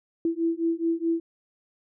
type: beating tone pair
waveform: sine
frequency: 329.6 / 334.3 Hz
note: E4 / E4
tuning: 0 / +24 cents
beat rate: 4.7 Hz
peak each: -26 dBFS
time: 0.25-1.2 s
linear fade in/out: 2 ms
effects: none